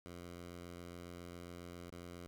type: tone with dropouts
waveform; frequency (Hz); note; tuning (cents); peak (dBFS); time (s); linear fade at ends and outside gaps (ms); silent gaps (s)
10% pulse; 87.31; F2; 0; -40; 0.06-2.27; 0; 1.902-1.924
effects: none